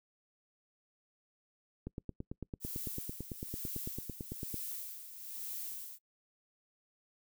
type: click train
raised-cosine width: 3 ms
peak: -27 dBFS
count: 25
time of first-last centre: 1.87-4.543 s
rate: 8.98 Hz
type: noise with tremolo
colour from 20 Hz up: violet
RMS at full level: -41 dBFS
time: 2.6-5.99 s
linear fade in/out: 50 ms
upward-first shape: sine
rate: 1.1 Hz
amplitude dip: 65%
effects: noise-tail reverb RT60 0.1 s tail -25 dB re dry